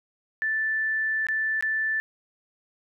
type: tone with dropouts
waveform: sine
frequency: 1760 Hz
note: A6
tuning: in tune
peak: -23 dBFS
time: 0.42-2 s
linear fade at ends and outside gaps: 0 ms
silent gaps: 1.268-1.286 / 1.609-1.625 s
effects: none